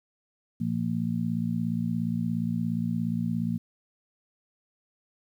harmonic tone, 57.1 Hz, A#1, 35 cents flat, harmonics 2 / 3 / 4, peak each -33 / -29 / -29 dBFS, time 0.6-3.58 s, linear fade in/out 10 ms, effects 10-bit

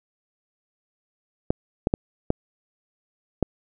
clicks, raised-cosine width 2 ms, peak -6 dBFS, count 5, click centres 1.505 / 1.871 / 1.939 / 2.304 / 3.427 s, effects none

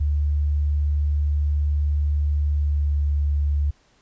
sine tone with pitch glide, 73.42 to 72.58 Hz, D2 to D2, 0 to -20 cents, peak -18 dBFS, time 0-3.71 s, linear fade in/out 10 ms, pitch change -20 cents, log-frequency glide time 2.52-2.99 s, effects pink hiss -60 dBFS RMS until 4.01 s + resampled to 16000 Hz

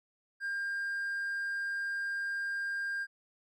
triangle tone, 1602 Hz, G6, 37 cents sharp, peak -30 dBFS, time 0.4-3.07 s, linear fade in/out 50 ms, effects tanh soft clip ceiling -26 dBFS

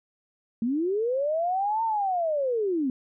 sine linear two-way sweep, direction up then down, 218.2 to 917 to 246.6 Hz, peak -23 dBFS, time 0.62-2.9 s, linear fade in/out 2 ms, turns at 1.84 s, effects none

